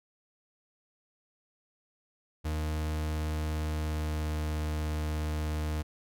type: tone with pitch glide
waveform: 40% pulse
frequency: 77.3 to 76.77 Hz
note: D#2 to D#2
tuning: -11 to -23 cents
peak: -29 dBFS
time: 2.44-5.83 s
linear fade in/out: 20 ms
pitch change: -12 cents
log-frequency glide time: 3.49-4.48 s
effects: none